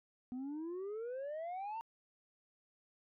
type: exponential sweep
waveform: sine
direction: up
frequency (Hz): 244.8 to 929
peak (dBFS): -37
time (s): 0.32-1.81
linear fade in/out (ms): 0
effects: tanh soft clip ceiling -39 dBFS

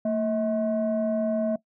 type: tone pair together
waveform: sine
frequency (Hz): 226.3 / 640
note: A3 / D#5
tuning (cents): +49 / +49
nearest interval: octave + tritone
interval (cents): 1800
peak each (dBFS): -24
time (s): 0.05-1.56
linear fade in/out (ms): 5
effects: noise-tail reverb RT60 0.1 s tail -19 dB re dry + tanh soft clip ceiling -18 dBFS

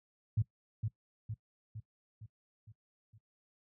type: tone with echo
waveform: sine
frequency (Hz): 108.7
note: A2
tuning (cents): -21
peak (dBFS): -26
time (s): 0.37-0.42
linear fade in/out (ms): 5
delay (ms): 460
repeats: 6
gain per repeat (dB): -5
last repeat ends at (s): 3.18
effects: noise-tail reverb RT60 0.1 s tail -20 dB re dry + high-pass 60 Hz 12 dB/octave

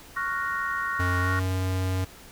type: chord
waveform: sine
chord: Gb major seventh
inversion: second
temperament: equal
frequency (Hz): 1108.7 / 1396.9 / 1480 / 1864.7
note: Db6 / F6 / Gb6 / Bb6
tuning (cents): 0 / 0 / 0 / 0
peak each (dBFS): -30 / -33 / -33 / -31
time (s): 0.16-1.4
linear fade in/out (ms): 10
type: tone with pitch glide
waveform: square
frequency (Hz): 90.5 to 93.26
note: F#2 to F#2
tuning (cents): -38 to +14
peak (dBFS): -25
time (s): 0.99-2.05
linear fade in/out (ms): 10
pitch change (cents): +52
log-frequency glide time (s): 1.2-1.32
effects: pink hiss -48 dBFS RMS until 2.31 s

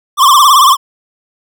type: tone with vibrato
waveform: square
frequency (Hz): 1108.7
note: C#6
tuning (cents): 0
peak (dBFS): -4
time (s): 0.17-0.77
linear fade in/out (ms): 50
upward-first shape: triangle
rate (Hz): 18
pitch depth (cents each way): 160
effects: none

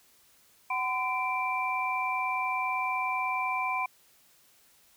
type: tone cluster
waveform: sine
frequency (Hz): 753 / 1017 / 2350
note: F#5 / C6 / D7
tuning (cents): +30 / -50 / +1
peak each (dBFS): -34 / -30 / -32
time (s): 0.7-3.86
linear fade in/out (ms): 5
effects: white hiss -62 dBFS RMS until 4.96 s

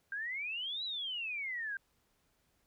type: exponential two-way sweep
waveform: sine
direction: up then down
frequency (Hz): 1568 to 4000 to 1568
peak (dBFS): -36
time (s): 0.12-1.77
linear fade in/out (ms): 2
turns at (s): 0.84
effects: pink hiss -75 dBFS RMS until 2.66 s

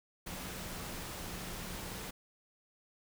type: tone in noise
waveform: sine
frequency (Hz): 182.3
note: F#3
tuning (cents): -25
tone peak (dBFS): -51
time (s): 0.26-2.11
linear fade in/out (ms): 10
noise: pink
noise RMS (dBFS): -43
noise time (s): 0.26-2.11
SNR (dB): -11
effects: none

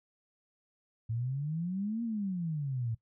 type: exponential two-way sweep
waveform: sine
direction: up then down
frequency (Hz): 110 to 236.9 to 110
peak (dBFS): -31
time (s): 1.09-2.95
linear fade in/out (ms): 10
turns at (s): 2.03
effects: noise-tail reverb RT60 0.1 s tail -18 dB re dry

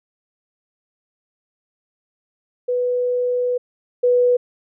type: tone pair in turn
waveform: sine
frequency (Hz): 493.9 / 491.9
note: B4 / B4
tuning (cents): 0 / -7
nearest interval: unison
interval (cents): 7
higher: first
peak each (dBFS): -17 / -12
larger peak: second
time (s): 2.68-3.58 / 4.03-4.37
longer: first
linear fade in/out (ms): 10
effects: none

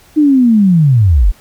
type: linear sweep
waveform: sine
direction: down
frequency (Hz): 311.1 to 35.63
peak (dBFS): -5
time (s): 0.16-1.32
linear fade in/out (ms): 20
effects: pink hiss -45 dBFS RMS until 1.4 s

